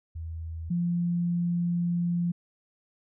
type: tone pair in turn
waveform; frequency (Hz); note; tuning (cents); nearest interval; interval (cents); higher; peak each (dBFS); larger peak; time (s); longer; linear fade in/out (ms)
sine; 81.5 / 173.24; E2 / F3; -19 / -14; octave + minor second; 1305; second; -33 / -24; second; 0.15-0.7 / 0.7-2.32; second; 10
effects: none